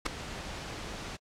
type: noise with ADSR envelope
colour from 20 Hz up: pink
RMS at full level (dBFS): -25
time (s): 0.05-1.17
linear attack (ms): 15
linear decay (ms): 4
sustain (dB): -15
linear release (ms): 14
effects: low-pass 6000 Hz 12 dB/octave + AAC 64 kbps